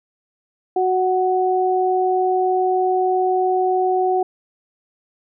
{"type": "tone pair together", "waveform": "sine", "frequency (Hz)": [370, 742.8], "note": ["F#4", "F#5"], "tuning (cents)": [0, 7], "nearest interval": "octave", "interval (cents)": 1207, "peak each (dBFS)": -18, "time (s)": [0.76, 4.23], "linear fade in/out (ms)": 5, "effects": []}